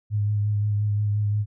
sine tone with vibrato, 104.1 Hz, G#2, 5 cents sharp, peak -20 dBFS, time 0.1-1.46 s, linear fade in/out 50 ms, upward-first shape sine, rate 5.7 Hz, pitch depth 22 cents each way, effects none

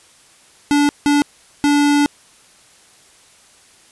square tone bursts at uneven times, 289.6 Hz, D4, 24 cents flat, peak -12 dBFS, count 3, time 0.71-0.89 / 1.06-1.22 / 1.64-2.06 s, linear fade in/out 0 ms, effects white hiss -49 dBFS RMS until 3.91 s + resampled to 24000 Hz

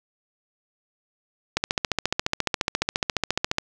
click train, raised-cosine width 0.2 ms, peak -4 dBFS, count 30, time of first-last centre 1.57-3.584 s, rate 14.4 Hz, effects none

